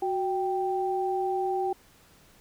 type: tone pair together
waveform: sine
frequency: 370 / 783.3 Hz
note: F#4 / G5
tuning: 0 / -2 cents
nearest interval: octave + minor second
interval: 1298 cents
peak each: -28 dBFS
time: 0.02-1.73 s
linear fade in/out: 5 ms
effects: pink hiss -58 dBFS RMS until 2.4 s